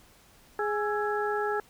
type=harmonic tone with a mistuned harmonic; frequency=416.7 Hz; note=G#4; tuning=6 cents sharp; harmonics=1 / 2 / 3 / 4; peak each=-29 / -32 / -34 / -35 dBFS; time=0.59-1.6 s; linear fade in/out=2 ms; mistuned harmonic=3; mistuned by=+110 cents; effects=pink hiss -58 dBFS RMS until 1.69 s